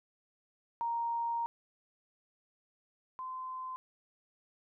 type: tone pair in turn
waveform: sine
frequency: 933 / 1031.2 Hz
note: A#5 / C6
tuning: +1 / -26 cents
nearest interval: major second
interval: 173 cents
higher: second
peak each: -31 / -38 dBFS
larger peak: first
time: 0.81-1.46 / 3.19-3.76 s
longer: first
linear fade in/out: 0 ms
effects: none